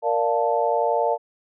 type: chord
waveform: sine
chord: Bb major seventh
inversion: none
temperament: equal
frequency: 466.2 / 587.3 / 698.5 / 880 Hz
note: Bb4 / D5 / F5 / A5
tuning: 0 / 0 / 0 / 0 cents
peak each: -24 dBFS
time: 0.02-1.18 s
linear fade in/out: 50 ms
effects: none